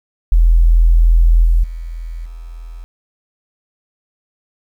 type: tone with level steps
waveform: sine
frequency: 41.62 Hz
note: E1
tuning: 17 cents sharp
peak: -6 / -8 / -23 / -28 dBFS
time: 0.32-2.84 s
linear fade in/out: 0 ms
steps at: 1.44 / 1.63 / 2.25 s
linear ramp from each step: 10 ms
effects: 8-bit